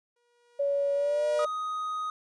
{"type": "tone with exponential growth", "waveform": "sawtooth", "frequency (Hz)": 479.3, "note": "A#4", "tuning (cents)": 48, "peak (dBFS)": -28, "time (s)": [0.16, 1.45], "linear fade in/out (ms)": 5, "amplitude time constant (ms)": 280}
{"type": "tone with pitch glide", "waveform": "sine", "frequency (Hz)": [564, 601], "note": ["C#5", "D5"], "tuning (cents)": [30, 40], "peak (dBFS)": -24, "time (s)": [0.59, 1.46], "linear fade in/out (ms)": 10, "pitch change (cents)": 110, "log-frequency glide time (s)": [0.95, 1.26]}
{"type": "tone", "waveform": "triangle", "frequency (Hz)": 1250, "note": "D#6", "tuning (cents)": 8, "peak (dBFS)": -28, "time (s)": [1.39, 2.1], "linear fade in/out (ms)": 2}
{"effects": ["resampled to 22050 Hz"]}